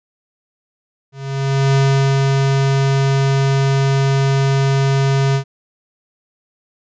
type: tone with ADSR envelope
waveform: square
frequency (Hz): 136.5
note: C#3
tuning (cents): -26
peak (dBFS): -11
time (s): 1.12-5.44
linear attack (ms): 630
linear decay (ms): 410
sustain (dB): -2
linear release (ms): 88
effects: resampled to 16000 Hz